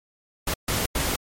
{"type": "noise bursts at uneven times", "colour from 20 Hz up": "pink", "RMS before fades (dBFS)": -25, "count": 3, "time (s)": [[0.47, 0.54], [0.68, 0.86], [0.95, 1.16]], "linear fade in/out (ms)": 5, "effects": ["MP3 64 kbps"]}